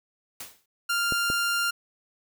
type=noise with exponential decay; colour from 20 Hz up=white; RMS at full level=-35 dBFS; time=0.4-0.66 s; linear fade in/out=5 ms; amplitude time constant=55 ms
type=tone; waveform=sawtooth; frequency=1396 Hz; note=F6; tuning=1 cent flat; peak=-20 dBFS; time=0.89-1.71 s; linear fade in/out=10 ms
type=clicks; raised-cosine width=2 ms; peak=-18 dBFS; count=2; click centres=1.123 / 1.301 s
effects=none